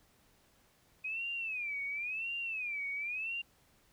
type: tone with vibrato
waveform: sine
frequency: 2494 Hz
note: D#7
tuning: 3 cents sharp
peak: -35 dBFS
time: 1.04-3.42 s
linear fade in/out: 10 ms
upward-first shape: sine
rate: 0.95 Hz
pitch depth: 190 cents each way
effects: pink hiss -68 dBFS RMS until 3.92 s